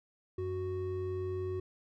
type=tone pair together; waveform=triangle; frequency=93.25 / 370 Hz; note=F#2 / F#4; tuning=+14 / 0 cents; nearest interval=2 octaves; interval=2386 cents; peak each=-36 / -33 dBFS; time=0.38-1.6 s; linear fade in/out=5 ms; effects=none